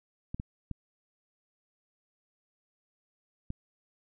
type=clicks; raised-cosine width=5 ms; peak=-23 dBFS; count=4; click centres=0.345 / 0.399 / 0.713 / 3.504 s; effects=none